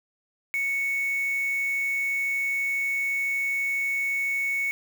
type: tone with quantisation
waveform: sine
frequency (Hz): 2217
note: C#7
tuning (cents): 0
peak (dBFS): -24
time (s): 0.54-4.71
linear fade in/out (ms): 0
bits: 6
effects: none